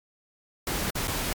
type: noise with dropouts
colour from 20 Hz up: pink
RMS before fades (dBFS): -29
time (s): 0.67-1.33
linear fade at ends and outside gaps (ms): 2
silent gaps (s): 0.904-0.953 / 1.074-1.079
effects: MP3 96 kbps